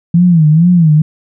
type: tone with vibrato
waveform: sine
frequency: 164.81 Hz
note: E3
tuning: in tune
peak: -4 dBFS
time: 0.14-1.02 s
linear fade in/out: 5 ms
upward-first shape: sine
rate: 2.2 Hz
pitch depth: 150 cents each way
effects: none